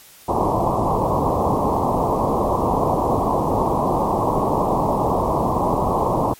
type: low-pass noise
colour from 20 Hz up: white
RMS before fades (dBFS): -19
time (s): 0.28-6.34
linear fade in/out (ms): 10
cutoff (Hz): 1100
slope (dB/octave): 96
effects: white hiss -46 dBFS RMS until 6.39 s + MP3 64 kbps